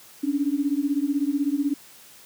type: beating tone pair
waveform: sine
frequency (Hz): 277 / 293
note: C#4 / D4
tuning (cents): -1 / -4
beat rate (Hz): 16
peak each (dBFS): -24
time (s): 0.23-1.74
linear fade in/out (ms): 10
effects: white hiss -49 dBFS RMS until 2.25 s + high-pass 100 Hz 12 dB/octave